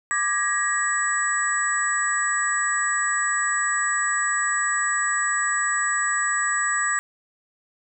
sine tone cluster, 1184 / 1661 / 1895 / 7860 Hz, D6 / G#6 / A#6 / B8, +14 / 0 / +28 / -9 cents, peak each -26 dBFS, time 0.11-6.99 s, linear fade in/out 0 ms, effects none

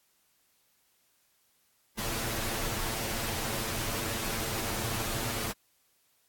pink noise with comb filter, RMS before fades -33 dBFS, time 1.97-5.53 s, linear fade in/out 20 ms, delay 8.9 ms, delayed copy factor +0.8, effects white hiss -70 dBFS RMS until 6.28 s + AAC 64 kbps

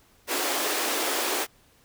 pink high-pass noise, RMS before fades -27 dBFS, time 0.27-1.47 s, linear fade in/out 50 ms, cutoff 290 Hz, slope 48 dB/octave, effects pink hiss -60 dBFS RMS until 1.84 s

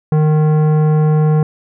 sine tone with tanh clipping, 153.7 Hz, D#3, 21 cents flat, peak -11 dBFS, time 0.12-1.43 s, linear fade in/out 2 ms, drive 14 dB, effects none

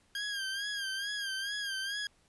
20% pulse tone with vibrato, 1610 Hz, G6, 46 cents sharp, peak -29 dBFS, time 0.15-2.07 s, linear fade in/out 2 ms, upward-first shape sine, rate 2.3 Hz, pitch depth 69 cents each way, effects pink hiss -68 dBFS RMS until 2.28 s + resampled to 24000 Hz

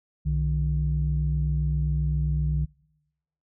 sine tone pair together, 63.6 / 151.27 Hz, C2 / D#3, -48 / -48 cents, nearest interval octave + minor third, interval 1500 cents, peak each -24 dBFS, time 0.25-2.66 s, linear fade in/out 20 ms, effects noise-tail reverb RT60 0.9 s tail -25 dB re dry + tanh soft clip ceiling -15 dBFS

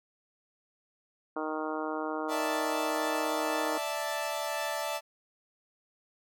harmonic tone, 155.56 Hz, D#3, in tune, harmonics 2 / 3 / 4 / 5 / 6 / 7 / 8 / 9, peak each -36 / -38 / -39 / -40 / -41 / -41 / -42 / -43 dBFS, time 1.36-3.78 s, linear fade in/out 5 ms
sawtooth chord, D suspended second, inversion none, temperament equal, 587.3 / 659.3 / 880 Hz, D5 / E5 / A5, 0 / 0 / 0 cents, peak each -32 dBFS, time 2.28-5.01 s, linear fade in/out 50 ms
effects none

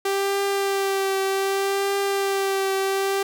sawtooth tone with vibrato, 392 Hz, G4, in tune, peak -17 dBFS, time 0.05-3.23 s, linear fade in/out 5 ms, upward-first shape triangle, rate 0.65 Hz, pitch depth 26 cents each way, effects none

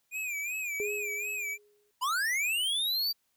square tone with vibrato, 2424 Hz, D#7, 46 cents flat, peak -33 dBFS, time 0.11-1.58 s, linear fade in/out 50 ms, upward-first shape sine, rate 2.7 Hz, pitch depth 110 cents each way
sine tone with exponential decay, 415.3 Hz, G#4, in tune, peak -30 dBFS, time 0.8-1.91 s, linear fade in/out 0 ms, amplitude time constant 240 ms
square linear sweep, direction up, 944 to 4699 Hz, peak -28 dBFS, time 2.01-3.13 s, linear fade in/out 20 ms
effects white hiss -75 dBFS RMS until 3.36 s

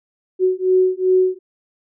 sine beating tone pair, 370 / 372.6 Hz, F#4 / F#4, 0 / +12 cents, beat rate 2.6 Hz, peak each -16 dBFS, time 0.39-1.39 s, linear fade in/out 50 ms, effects none

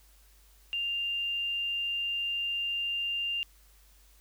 sine tone, 2794 Hz, F7, in tune, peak -29 dBFS, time 0.73-3.43 s, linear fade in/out 0 ms, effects added 50 Hz sine -58 dBFS peak until 4.2 s + white hiss -63 dBFS RMS until 4.2 s

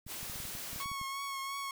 white noise, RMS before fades -42 dBFS, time 0.06-0.86 s, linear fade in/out 50 ms
clicks, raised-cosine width 5 ms, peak -36 dBFS, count 12, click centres 0.066 / 0.23 / 0.299 / 0.358 / 0.402 / 0.453 / 0.551 / 0.731 / 0.761 / 0.859 / 0.916 / 1.014 s
sawtooth tone with vibrato, 1099 Hz, C#6, 15 cents flat, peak -33 dBFS, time 0.8-1.71 s, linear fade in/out 2 ms, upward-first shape triangle, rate 2.9 Hz, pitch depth 30 cents each way
effects none

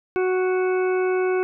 harmonic tone, 370 Hz, F#4, in tune, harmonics 1 / 2 / 3 / 4 / 6 / 7, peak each -19 / -31 / -34 / -32 / -36 / -41 dBFS, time 0.16-1.43 s, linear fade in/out 0 ms, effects none

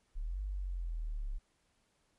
sine linear two-way sweep, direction up then down, 31.85 to 50.5 to 32.94 Hz, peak -35 dBFS, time 0.15-1.39 s, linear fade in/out 20 ms, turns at 0.41 s, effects pink hiss -75 dBFS RMS until 2.18 s + resampled to 24000 Hz

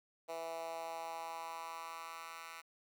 10% pulse tone with high-pass filter sweep, 164.81 Hz, E3, in tune, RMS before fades -45 dBFS, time 0.28-2.62 s, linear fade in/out 20 ms, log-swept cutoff 580 to 1500 Hz, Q 2.9, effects 12-bit

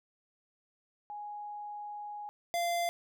sine / square tone pair in turn, 830.6 / 690.3 Hz, G#5 / F5, 0 / -20 cents, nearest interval minor third, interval 320 cents, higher first, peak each -39 / -30 dBFS, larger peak second, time 1.1-2.29 / 2.54-2.89 s, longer first, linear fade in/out 0 ms, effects none

